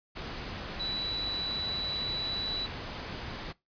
sine tone in noise, 3951 Hz, B7, in tune, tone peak -31 dBFS, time 0.79-2.67 s, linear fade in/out 20 ms, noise pink, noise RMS -39 dBFS, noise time 0.15-3.53 s, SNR +5 dB, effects noise-tail reverb RT60 0.2 s tail -21 dB re dry + resampled to 11025 Hz

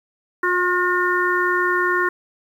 harmonic tone with a mistuned harmonic, 358.1 Hz, F4, 43 cents sharp, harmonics 1 / 3 / 4 / 5, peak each -22 / -22 / -22 / -22 dBFS, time 0.43-2.09 s, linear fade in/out 5 ms, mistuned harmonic 5, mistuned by +27 cents, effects 8-bit

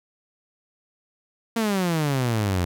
sawtooth exponential sweep, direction down, 233.1 to 85.3 Hz, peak -17 dBFS, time 1.56-2.65 s, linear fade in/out 5 ms, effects none

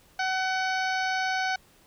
harmonic tone with a mistuned harmonic, 753 Hz, F#5, 30 cents sharp, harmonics 1 / 2 / 3 / 4 / 5 / 6 / 7 / 8, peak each -28 / -29 / -35 / -41 / -43 / -39 / -43 / -44 dBFS, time 0.19-1.56 s, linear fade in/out 5 ms, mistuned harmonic 6, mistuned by -31 cents, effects pink hiss -59 dBFS RMS until 1.86 s

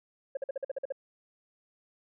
sine tone bursts, 544 Hz, C#5, 33 cents flat, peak -28 dBFS, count 9, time 0.35-0.923 s, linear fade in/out 5 ms, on 21 ms, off 48 ms, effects tanh soft clip ceiling -28 dBFS

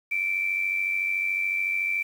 sine tone with amplitude modulation, 2337 Hz, D7, 9 cents flat, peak -21 dBFS, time 0.11-2.03 s, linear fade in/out 10 ms, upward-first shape sine, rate 93.8 Hz, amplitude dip 55%, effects 8-bit

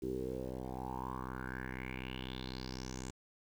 10% pulse tone with low-pass filter sweep, 64 Hz, C2, 38 cents flat, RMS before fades -42 dBFS, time 0.02-3.11 s, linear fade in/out 10 ms, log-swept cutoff 360 to 7500 Hz, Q 6.2, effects 10-bit

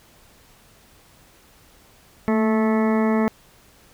harmonic tone with a mistuned harmonic, 218.3 Hz, A3, 13 cents flat, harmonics 1 / 2 / 3 / 4 / 5 / 6 / 8 / 9 / 10, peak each -18 / -24 / -28 / -30 / -32 / -34 / -36 / -37 / -38 dBFS, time 2.28-3.28 s, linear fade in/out 0 ms, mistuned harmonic 1, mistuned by +34 cents, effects pink hiss -53 dBFS RMS until 3.93 s

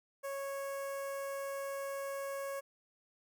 sawtooth tone with notch filter, 552 Hz, C#5, 7 cents flat, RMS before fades -40 dBFS, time 0.23-2.61 s, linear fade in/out 20 ms, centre 3800 Hz, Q 0.66, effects none

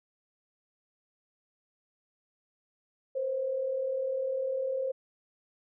sine tone pair together, 490.1 / 530 Hz, B4 / C5, -13 / +22 cents, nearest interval minor second, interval 135 cents, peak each -38 / -29 dBFS, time 3.15-4.92 s, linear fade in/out 10 ms, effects none

